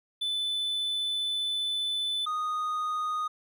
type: tone pair in turn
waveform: triangle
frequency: 3505 / 1239.2 Hz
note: A7 / D#6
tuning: -7 / -7 cents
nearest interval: octave + tritone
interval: 1800 cents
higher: first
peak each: -26 / -26 dBFS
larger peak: neither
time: 0.21-2.26 / 2.26-3.28 s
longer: first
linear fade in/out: 10 ms
effects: none